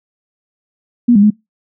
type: tone with pitch steps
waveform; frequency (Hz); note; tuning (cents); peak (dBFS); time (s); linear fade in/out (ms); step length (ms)
sine; 240.2 / 202.4 / 210.5; B3 / G#3 / G#3; -48 / -44 / +24; -5; 1.08-1.305; 10; 75
effects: noise-tail reverb RT60 0.2 s tail -25 dB re dry